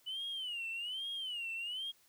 sine tone with vibrato, 2960 Hz, F#7, in tune, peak -36 dBFS, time 0.06-1.92 s, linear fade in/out 20 ms, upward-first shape sine, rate 1.2 Hz, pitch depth 170 cents each way, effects tanh soft clip ceiling -35 dBFS + white hiss -68 dBFS RMS until 2.08 s

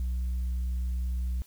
sine tone with tanh clipping, 62 Hz, B1, 7 cents sharp, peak -28 dBFS, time 0-1.42 s, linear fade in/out 0 ms, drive 2 dB, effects white hiss -59 dBFS RMS until 1.46 s

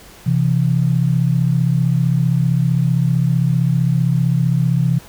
sine tone pair together, 130.81 / 166.24 Hz, C3 / E3, 0 / +15 cents, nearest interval major third, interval 415 cents, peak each -15 / -16 dBFS, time 0.26-4.99 s, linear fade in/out 10 ms, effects pink hiss -42 dBFS RMS until 5.08 s

